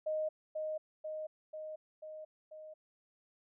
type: tone with echo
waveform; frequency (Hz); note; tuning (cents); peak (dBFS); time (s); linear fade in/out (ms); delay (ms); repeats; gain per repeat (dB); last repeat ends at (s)
sine; 621; D#5; -3; -32; 0.06-0.29; 10; 490; 5; -3; 2.74
effects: none